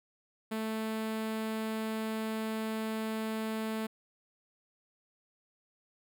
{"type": "tone with notch filter", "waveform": "sawtooth", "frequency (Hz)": 220, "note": "A3", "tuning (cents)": 0, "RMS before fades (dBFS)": -35, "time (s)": [0.51, 3.87], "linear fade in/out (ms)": 10, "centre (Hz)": 5900, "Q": 1.8, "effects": []}